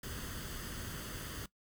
pink noise with comb filter, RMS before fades -43 dBFS, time 0.03-1.46 s, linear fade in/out 5 ms, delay 0.63 ms, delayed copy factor +0.6, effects noise-tail reverb RT60 0.1 s tail -19 dB re dry

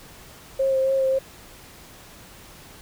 sine tone with vibrato, 533 Hz, C5, 32 cents sharp, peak -18 dBFS, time 0.59-1.19 s, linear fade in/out 10 ms, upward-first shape sine, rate 3.6 Hz, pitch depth 18 cents each way, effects pink hiss -46 dBFS RMS until 2.81 s

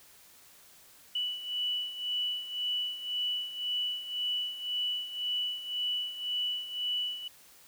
sine beating tone pair, 2960 / 2961.9 Hz, F#7 / F#7, 0 / +1 cents, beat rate 1.9 Hz, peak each -32 / -37 dBFS, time 1.15-7.28 s, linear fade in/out 5 ms, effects white hiss -57 dBFS RMS until 7.67 s

